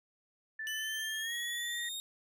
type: tone with pitch glide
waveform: sine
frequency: 1760 to 1897.2 Hz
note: A6 to A#6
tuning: 0 to +30 cents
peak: -37 dBFS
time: 0.59-1.89 s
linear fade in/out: 5 ms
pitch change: +130 cents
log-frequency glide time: 1.21-1.33 s
type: exponential sweep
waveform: sawtooth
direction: up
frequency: 2972 to 3729 Hz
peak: -35 dBFS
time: 0.67-2 s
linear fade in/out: 0 ms
effects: none